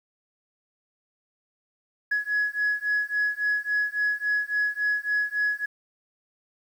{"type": "beating tone pair", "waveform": "sine", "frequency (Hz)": [1681, 1684.6], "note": ["G#6", "G#6"], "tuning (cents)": [20, 24], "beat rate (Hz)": 3.6, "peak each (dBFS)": -25, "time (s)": [2.11, 5.66], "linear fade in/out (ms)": 10, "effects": ["tanh soft clip ceiling -18 dBFS", "9-bit"]}